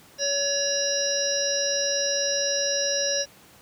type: harmonic tone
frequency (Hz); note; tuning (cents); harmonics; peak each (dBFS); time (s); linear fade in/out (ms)
564; C#5; +30; 1 / 3 / 5 / 7 / 9 / 10; -27 / -33 / -37 / -33 / -31 / -26; 0.18-3.26; 50
effects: pink hiss -52 dBFS RMS until 3.61 s + high-pass 100 Hz 12 dB/octave